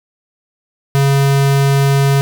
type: tone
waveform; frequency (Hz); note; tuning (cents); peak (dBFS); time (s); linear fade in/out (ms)
square; 138.59; C#3; 0; -10; 0.95-2.21; 0
effects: none